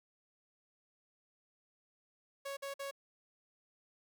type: tone bursts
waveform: sawtooth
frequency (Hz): 554.4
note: C#5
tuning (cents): 0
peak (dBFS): -36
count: 3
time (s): 2.45-2.912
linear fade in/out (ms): 10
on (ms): 120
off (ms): 51
effects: 13-bit